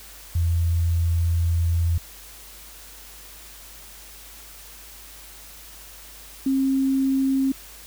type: tone pair in turn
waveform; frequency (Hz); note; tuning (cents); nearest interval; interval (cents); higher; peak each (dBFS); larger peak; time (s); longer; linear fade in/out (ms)
sine; 84.5 / 268.3; E2 / C4; +43 / +44; octave + minor sixth; 2001; second; -18; neither; 0.35-1.98 / 6.46-7.52; first; 5
effects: added 50 Hz sine -48 dBFS peak until 7.86 s + white hiss -44 dBFS RMS until 7.86 s